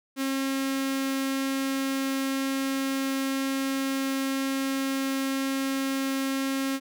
sawtooth tone with notch filter, 269.9 Hz, C#4, 46 cents flat, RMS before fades -28 dBFS, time 0.16-6.8 s, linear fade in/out 50 ms, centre 710 Hz, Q 1.2, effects none

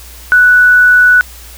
sine tone, 1480 Hz, F#6, in tune, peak -3 dBFS, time 0.32-1.21 s, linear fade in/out 0 ms, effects added 60 Hz sine -33 dBFS peak until 1.57 s + white hiss -35 dBFS RMS until 1.57 s

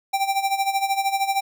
square tone with tremolo, 784 Hz, G5, in tune, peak -18 dBFS, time 0.13-1.41 s, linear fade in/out 10 ms, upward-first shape sine, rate 13 Hz, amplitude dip 75%, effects none

